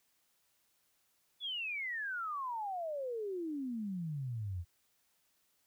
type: exponential sweep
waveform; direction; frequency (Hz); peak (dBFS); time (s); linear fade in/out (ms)
sine; down; 3483 to 82.41; -36; 1.4-4.65; 50
effects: white hiss -75 dBFS RMS until 5.66 s